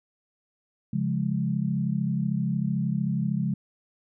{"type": "chord", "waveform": "sine", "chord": "Db major", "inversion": "none", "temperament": "equal", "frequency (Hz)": [138.59, 174.61, 207.7], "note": ["Db3", "F3", "Ab3"], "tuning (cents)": [0, 0, 0], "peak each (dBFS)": -28, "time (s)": [0.93, 3.54], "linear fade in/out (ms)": 5, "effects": []}